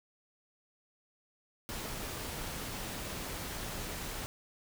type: noise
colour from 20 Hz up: pink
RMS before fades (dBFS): -40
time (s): 1.69-4.26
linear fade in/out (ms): 0
effects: none